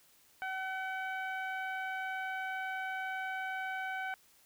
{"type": "tone with low-pass filter", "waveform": "15% pulse", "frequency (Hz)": 758, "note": "F#5", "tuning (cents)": 42, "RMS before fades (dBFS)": -38, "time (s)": [0.42, 4.14], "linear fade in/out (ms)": 0, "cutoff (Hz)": 1700, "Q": 1.3, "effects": ["white hiss -65 dBFS RMS until 4.45 s"]}